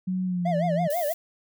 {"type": "tone with pitch glide", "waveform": "sine", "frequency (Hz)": [185, 169.65], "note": ["F#3", "F3"], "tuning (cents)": [0, -50], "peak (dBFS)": -24, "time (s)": [0.07, 0.88], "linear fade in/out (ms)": 10, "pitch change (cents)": -150, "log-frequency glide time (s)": [0.25, 0.54]}
{"type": "tone with vibrato", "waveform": "triangle", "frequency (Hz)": 642, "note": "E5", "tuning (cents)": -46, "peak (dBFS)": -22, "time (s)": [0.45, 1.13], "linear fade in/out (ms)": 10, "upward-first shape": "sine", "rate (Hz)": 6.1, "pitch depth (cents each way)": 190}
{"type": "noise", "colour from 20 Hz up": "violet", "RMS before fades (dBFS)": -35, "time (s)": [0.9, 1.14], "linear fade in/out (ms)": 5}
{"effects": []}